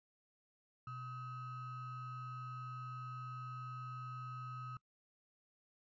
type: ring-modulated tone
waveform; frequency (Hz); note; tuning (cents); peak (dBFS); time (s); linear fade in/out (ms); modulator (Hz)
triangle; 698.5; F5; 0; -39; 0.87-4.77; 2; 573
effects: noise-tail reverb RT60 0.1 s tail -23 dB re dry + resampled to 16000 Hz